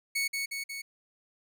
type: tone with echo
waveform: sawtooth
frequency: 2217 Hz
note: C#7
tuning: in tune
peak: -24 dBFS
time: 0.15-0.28 s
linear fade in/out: 10 ms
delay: 180 ms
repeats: 3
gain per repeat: -3 dB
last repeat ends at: 0.82 s
effects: none